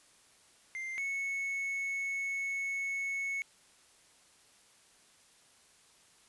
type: tone pair in turn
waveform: triangle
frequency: 2093 / 2204 Hz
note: C7 / C#7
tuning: 0 / -11 cents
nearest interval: minor second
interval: 89 cents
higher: second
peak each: -35 / -31 dBFS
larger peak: second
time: 0.75-0.98 / 0.98-3.42 s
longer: second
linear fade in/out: 0 ms
effects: white hiss -63 dBFS RMS until 6.28 s + resampled to 24000 Hz